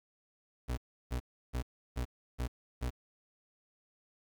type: tone bursts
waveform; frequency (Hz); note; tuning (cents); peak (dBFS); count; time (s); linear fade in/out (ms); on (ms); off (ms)
35% pulse; 61.74; B1; 0; -31; 6; 0.68-2.906; 20; 96; 330
effects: 10-bit